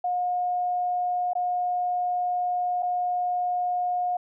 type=tone with dropouts; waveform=sine; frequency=718 Hz; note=F5; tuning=48 cents sharp; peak=-23 dBFS; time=0.04-4.17 s; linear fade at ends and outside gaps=5 ms; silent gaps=1.334-1.352 / 2.825-2.829 s; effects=none